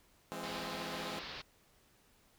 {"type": "chord", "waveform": "10% pulse", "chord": "E augmented", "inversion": "none", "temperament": "equal with one note detuned", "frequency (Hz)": [169.06, 207.7, 261.6], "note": ["E3", "G#3", "B#3"], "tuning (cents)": [44, 0, 0], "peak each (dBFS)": -37, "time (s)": [0.32, 1.19], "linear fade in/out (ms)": 0}
{"type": "low-pass noise", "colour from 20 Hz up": "white", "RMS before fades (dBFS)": -46, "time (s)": [0.43, 1.42], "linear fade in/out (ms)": 10, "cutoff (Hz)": 4800, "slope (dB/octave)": 48}
{"effects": ["pink hiss -68 dBFS RMS until 2.38 s"]}